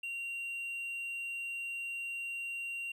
triangle tone, 2760 Hz, F7, 21 cents flat, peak -35 dBFS, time 0.03-2.92 s, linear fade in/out 5 ms, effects none

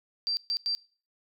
sine tone bursts at uneven times, 4699 Hz, D8, in tune, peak -26 dBFS, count 3, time 0.27-0.37 / 0.5-0.57 / 0.66-0.75 s, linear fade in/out 0 ms, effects noise-tail reverb RT60 0.4 s tail -22 dB re dry

